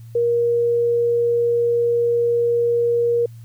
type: tone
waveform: sine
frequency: 472.7 Hz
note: A#4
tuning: 24 cents sharp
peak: -15 dBFS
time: 0.15-3.26 s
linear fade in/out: 5 ms
effects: added 115 Hz sine -36 dBFS peak until 3.44 s + white hiss -58 dBFS RMS until 3.44 s